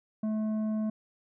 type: tone with tanh clipping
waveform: sine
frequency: 216.3 Hz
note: A3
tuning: 29 cents flat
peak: -29 dBFS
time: 0.23-0.9 s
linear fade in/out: 5 ms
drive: 8 dB
effects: none